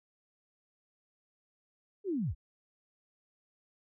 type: linear sweep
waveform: sine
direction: down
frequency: 421.9 to 39.68 Hz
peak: -30 dBFS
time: 2.04-2.35 s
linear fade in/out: 50 ms
effects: none